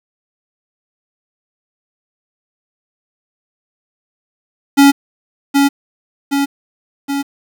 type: tone with echo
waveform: square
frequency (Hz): 279.9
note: C#4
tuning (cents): +17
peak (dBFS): -5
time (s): 4.77-4.92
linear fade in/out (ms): 20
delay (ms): 770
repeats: 3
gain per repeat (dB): -4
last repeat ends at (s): 7.23
effects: 7-bit